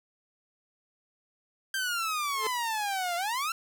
sawtooth exponential two-way sweep, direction down then up, 1588 to 682 to 1379 Hz, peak -25 dBFS, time 1.74-3.52 s, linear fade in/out 2 ms, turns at 3.16 s
sawtooth tone with exponential growth, 436.7 Hz, A4, 13 cents flat, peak -24 dBFS, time 2.31-2.47 s, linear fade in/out 2 ms, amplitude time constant 34 ms
effects none

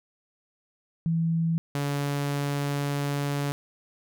sine / sawtooth tone pair in turn, 164.81 / 142.69 Hz, E3 / D3, 0 / -50 cents, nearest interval major second, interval 250 cents, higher first, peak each -22 dBFS, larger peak neither, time 1.06-1.58 / 1.75-3.52 s, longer second, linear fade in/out 0 ms, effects none

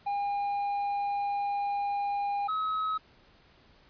triangle tone pair in turn, 809 / 1279.7 Hz, G#5 / D#6, -46 / +48 cents, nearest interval minor sixth, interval 794 cents, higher second, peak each -26 dBFS, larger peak neither, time 0.06-2.48 / 2.48-2.98 s, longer first, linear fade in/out 10 ms, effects pink hiss -60 dBFS RMS until 3.89 s + resampled to 11025 Hz

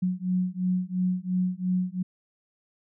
sine beating tone pair, 181.4 / 184.3 Hz, F#3 / F#3, -34 / -7 cents, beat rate 2.9 Hz, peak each -27 dBFS, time 0.02-2.03 s, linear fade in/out 10 ms, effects none

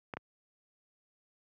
clicks, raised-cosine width 0.5 ms, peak -23 dBFS, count 2, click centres 0.138 / 0.17 s, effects high-pass 80 Hz 12 dB/octave

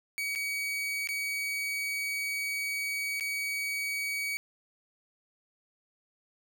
40% pulse tone with dropouts, 2260 Hz, C#7, 33 cents sharp, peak -30 dBFS, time 0.18-4.37 s, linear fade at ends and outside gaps 0 ms, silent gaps 0.351-0.358 / 1.073-1.089 / 3.198-3.208 s, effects none

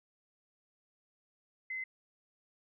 sine tone, 2052 Hz, C7, 34 cents flat, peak -36 dBFS, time 1.7-1.84 s, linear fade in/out 5 ms, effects none

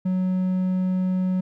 triangle tone, 185 Hz, F#3, in tune, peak -18 dBFS, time 0.05-1.41 s, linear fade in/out 10 ms, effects none

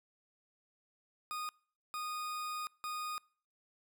40% pulse tone bursts at uneven times, 1235 Hz, D#6, 13 cents flat, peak -37 dBFS, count 3, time 1.31-1.49 / 1.94-2.67 / 2.84-3.18 s, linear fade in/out 0 ms, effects noise-tail reverb RT60 0.5 s tail -26 dB re dry

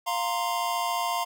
square chord, F suspended fourth, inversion none, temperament equal, 698.5 / 932.3 / 1046.5 Hz, F5 / Bb5 / C6, 0 / 0 / 0 cents, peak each -31 dBFS, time 0.06-1.25 s, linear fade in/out 20 ms, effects none

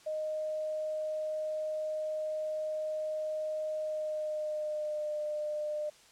sine tone with pitch glide, 619 to 602.4 Hz, D#5 to D5, -9 to +44 cents, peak -32 dBFS, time 0.06-5.9 s, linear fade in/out 10 ms, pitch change -47 cents, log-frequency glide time 3.8-5.15 s, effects white hiss -59 dBFS RMS until 6.11 s + low-pass 8000 Hz 12 dB/octave

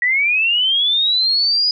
sine linear sweep, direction up, 1911 to 4982 Hz, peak -13 dBFS, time 0.02-1.71 s, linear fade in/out 2 ms, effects none

